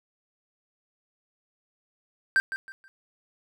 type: tone with echo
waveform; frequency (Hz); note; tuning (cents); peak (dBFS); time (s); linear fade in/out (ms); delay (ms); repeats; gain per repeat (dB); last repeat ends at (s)
triangle; 1568; G6; 0; -16; 2.36-2.4; 0; 160; 3; -11; 2.88
effects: none